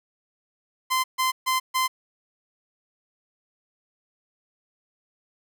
sawtooth tone bursts, 1035 Hz, C6, 19 cents flat, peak -17 dBFS, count 4, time 0.9-1.88 s, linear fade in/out 20 ms, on 140 ms, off 140 ms, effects none

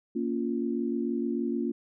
sine chord, Bb minor, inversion none, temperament just, 233.1 / 279.7 / 349.6 Hz, Bb3 / Db4 / F4, 0 / +16 / +2 cents, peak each -30 / -32 / -32 dBFS, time 0.15-1.72 s, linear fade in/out 10 ms, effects none

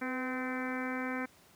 harmonic tone with a mistuned harmonic, 257.1 Hz, C4, 30 cents flat, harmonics 1 / 2 / 3 / 4 / 5 / 6 / 7 / 8 / 9, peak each -36 / -42 / -45 / -45 / -45 / -42 / -45 / -45 / -46 dBFS, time 0.01-1.26 s, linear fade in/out 10 ms, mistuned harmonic 2, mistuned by -32 cents, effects pink hiss -61 dBFS RMS until 1.55 s + high-pass 100 Hz 12 dB/octave

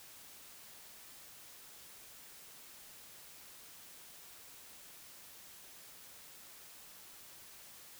silence, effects white hiss -55 dBFS RMS until 7.99 s

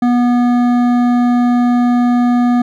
sine tone with hard clipping, 243.4 Hz, B3, 25 cents flat, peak -11 dBFS, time 0.02-2.62 s, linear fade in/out 5 ms, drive 11 dB, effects none

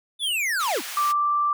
square linear sweep, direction down, 3572 to 190 Hz, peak -23 dBFS, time 0.19-0.82 s, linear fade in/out 50 ms
pink high-pass noise, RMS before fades -34 dBFS, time 0.59-1.13 s, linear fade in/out 20 ms, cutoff 1500 Hz, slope 12 dB/octave
sine tone, 1174.7 Hz, D6, in tune, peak -19 dBFS, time 0.97-1.53 s, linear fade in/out 2 ms
effects none

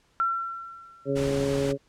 sine tone with exponential decay, 1355 Hz, E6, 47 cents sharp, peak -20 dBFS, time 0.2-1.26 s, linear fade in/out 0 ms, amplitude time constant 230 ms
harmonic tone, 138.59 Hz, C#3, in tune, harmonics 1 / 2 / 3 / 4, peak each -31 / -29 / -27 / -29 dBFS, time 1.05-1.78 s, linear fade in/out 50 ms
pink noise, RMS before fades -35 dBFS, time 1.15-1.73 s, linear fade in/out 20 ms
effects pink hiss -65 dBFS RMS until 1.88 s + low-pass 8000 Hz 12 dB/octave

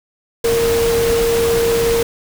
sine tone in noise, 463.4 Hz, A#4, 10 cents flat, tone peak -13 dBFS, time 0.44-2.03 s, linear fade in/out 5 ms, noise pink, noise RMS -22 dBFS, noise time 0.44-2.03 s, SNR +6 dB, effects none

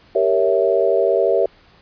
sine chord, G diminished seventh, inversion none, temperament equal with one note detuned, 392 / 466.2 / 557.3 / 659.3 Hz, G4 / Bb4 / Db5 / Fb5, 0 / 0 / +9 / 0 cents, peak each -19 dBFS, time 0.15-1.46 s, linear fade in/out 5 ms, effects pink hiss -51 dBFS RMS until 1.81 s + resampled to 11025 Hz

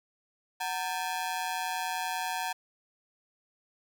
sawtooth ring-modulated tone, 830.6 Hz, G#5, in tune, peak -24 dBFS, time 0.6-2.53 s, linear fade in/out 10 ms, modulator 85.3 Hz, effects none

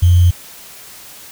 sine tone with sample-and-hold, 88 Hz, F2, 14 cents sharp, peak -6 dBFS, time 0.02-0.31 s, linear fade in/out 10 ms, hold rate 3150 Hz, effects white hiss -37 dBFS RMS until 1.31 s

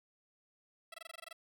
10% pulse tone bursts, 659.3 Hz, E5, in tune, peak -37 dBFS, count 10, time 0.92-1.329 s, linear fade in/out 5 ms, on 22 ms, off 21 ms, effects none

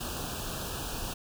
pink band-stop noise, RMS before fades -36 dBFS, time 0-1.14 s, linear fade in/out 10 ms, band 1700 to 2500 Hz, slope 96 dB/octave, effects none

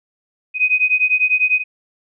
sine beating tone pair, 2500 / 2510 Hz, D#7 / D#7, +8 / +15 cents, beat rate 10 Hz, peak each -16 dBFS, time 0.54-1.64 s, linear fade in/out 50 ms, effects none

